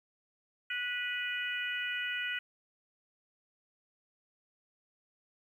harmonic tone with a mistuned harmonic, 490 Hz, B4, 14 cents flat, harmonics 3 / 4 / 5 / 6, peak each -37 / -38 / -39 / -40 dBFS, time 0.7-2.39 s, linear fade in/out 5 ms, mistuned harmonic 5, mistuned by +17 cents, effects 11-bit

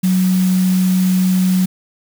sine tone in noise, 185 Hz, F#3, in tune, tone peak -11 dBFS, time 0.03-1.66 s, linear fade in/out 10 ms, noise white, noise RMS -29 dBFS, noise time 0.03-1.66 s, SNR +15 dB, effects none

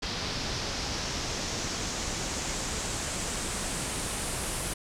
pink noise with low-pass filter sweep, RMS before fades -33 dBFS, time 0.02-4.74 s, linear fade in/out 10 ms, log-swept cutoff 4900 to 10000 Hz, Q 2.5, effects none

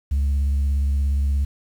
sine tone with vibrato, 69.9 Hz, C#2, 15 cents sharp, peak -15 dBFS, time 0.11-1.45 s, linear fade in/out 10 ms, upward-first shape sine, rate 17 Hz, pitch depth 34 cents each way, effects tanh soft clip ceiling -16 dBFS + 8-bit

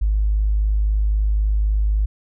triangle tone with tanh clipping, 51.91 Hz, G#1, in tune, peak -15 dBFS, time 0.01-2.06 s, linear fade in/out 10 ms, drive 4 dB, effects none

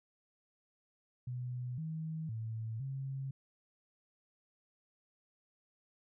sine tone with pitch steps, 124.3 / 159.2 / 111.8 / 135 Hz, B2 / D#3 / A2 / C#3, +12 / +40 / +28 / -45 cents, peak -37 dBFS, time 1.27-3.31 s, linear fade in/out 5 ms, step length 510 ms, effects none

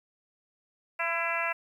harmonic tone with a mistuned harmonic, 336.1 Hz, E4, 34 cents sharp, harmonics 2 / 3 / 4 / 5 / 6 / 7 / 8, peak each -35 / -35 / -35 / -35 / -35 / -35 / -35 dBFS, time 0.99-1.53 s, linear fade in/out 10 ms, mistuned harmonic 5, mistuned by -21 cents, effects 10-bit

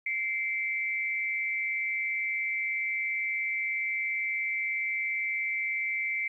sine tone pair together, 2093 / 2310 Hz, C7 / D7, 0 / -29 cents, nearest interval major second, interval 171 cents, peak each -30 / -32 dBFS, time 0.06-6.28 s, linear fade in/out 5 ms, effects 11-bit

